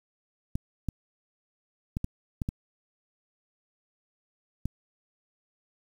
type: clicks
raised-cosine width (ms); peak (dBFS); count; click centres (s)
5; -17; 7; 0.555 / 0.887 / 1.969 / 2.044 / 2.418 / 2.489 / 4.656
effects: 8-bit